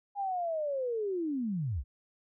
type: linear sweep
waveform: sine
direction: down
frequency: 820 to 51.91 Hz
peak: -30 dBFS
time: 0.15-1.84 s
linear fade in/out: 50 ms
effects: none